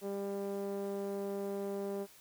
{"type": "tone with low-pass filter", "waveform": "5% pulse", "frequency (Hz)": 198.9, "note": "G3", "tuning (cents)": 25, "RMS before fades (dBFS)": -38, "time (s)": [0.01, 2.07], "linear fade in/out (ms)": 50, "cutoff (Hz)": 450, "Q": 1.9, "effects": ["white hiss -59 dBFS RMS until 2.2 s"]}